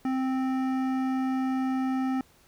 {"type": "tone with hard clipping", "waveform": "triangle", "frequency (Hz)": 261.6, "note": "C4", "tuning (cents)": 0, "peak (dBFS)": -27, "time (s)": [0.05, 2.21], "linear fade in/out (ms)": 2, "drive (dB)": 17, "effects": ["pink hiss -60 dBFS RMS until 2.47 s"]}